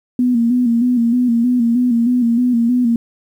sine tone with vibrato, 240.3 Hz, B3, 47 cents flat, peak -11 dBFS, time 0.19-2.96 s, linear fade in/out 2 ms, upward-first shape square, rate 3.2 Hz, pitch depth 56 cents each way, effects 8-bit

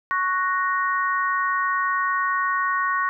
sine chord, F# major, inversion second, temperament equal, 1108.7 / 1480 / 1864.7 Hz, C#6 / F#6 / A#6, 0 / 0 / 0 cents, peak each -22 / -27 / -26 dBFS, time 0.11-3.09 s, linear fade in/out 0 ms, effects none

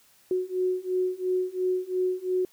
sine beating tone pair, 366.4 / 369.3 Hz, F#4 / F#4, -17 / -3 cents, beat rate 2.9 Hz, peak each -28 / -27 dBFS, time 0.31-2.45 s, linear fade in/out 2 ms, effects white hiss -60 dBFS RMS until 2.52 s

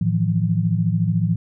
sine tone cluster, 110.2 / 161.6 / 175.4 Hz, A2 / E3 / F3, +3 / -34 / +8 cents, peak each -21 dBFS, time 0.01-1.36 s, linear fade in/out 5 ms, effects none

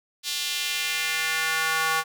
square tone with high-pass filter sweep, 160.4 Hz, E3, 47 cents flat, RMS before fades -26 dBFS, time 0.23-2.04 s, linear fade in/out 50 ms, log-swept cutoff 3800 to 1100 Hz, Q 1.7, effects none

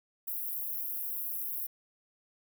pink high-pass noise, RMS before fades -36 dBFS, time 0.27-1.67 s, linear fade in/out 10 ms, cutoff 12000 Hz, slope 48 dB/octave, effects none

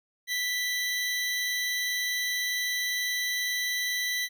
25% pulse tone pair together, 1975.5 / 3168 Hz, B6 / G7, 0 / +18 cents, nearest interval minor sixth, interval 818 cents, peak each -24 / -36 dBFS, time 0.27-4.29 s, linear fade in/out 50 ms, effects none

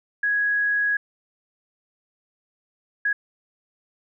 sine tone bursts at uneven times, 1664 Hz, G#6, 3 cents sharp, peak -19 dBFS, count 2, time 0.23-0.97 / 3.05-3.13 s, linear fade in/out 5 ms, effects none

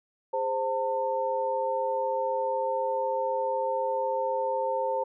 sine tone cluster, 409 / 523 / 899 Hz, G#4 / C5 / A5, -26 / -1 / +37 cents, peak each -36 / -28 / -29 dBFS, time 0.33-5.04 s, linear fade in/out 10 ms, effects none

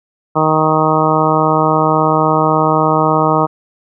harmonic tone, 156.4 Hz, D#3, 9 cents sharp, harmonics 1 / 2 / 3 / 4 / 5 / 6 / 7 / 8, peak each -18 / -18 / -18 / -18 / -18 / -18 / -18 / -18 dBFS, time 0.35-3.47 s, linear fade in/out 20 ms, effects none

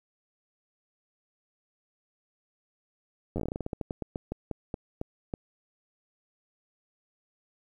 slowing click train, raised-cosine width 2 ms, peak -19 dBFS, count 22, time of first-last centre 3.36-5.338 s, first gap 10 ms, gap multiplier 1.19, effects 10-bit

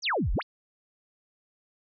sine exponential two-way sweep, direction down then up, 6680 to 32.68 to 5690 Hz, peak -24 dBFS, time 0.02-0.43 s, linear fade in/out 50 ms, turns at 0.33 s, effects none

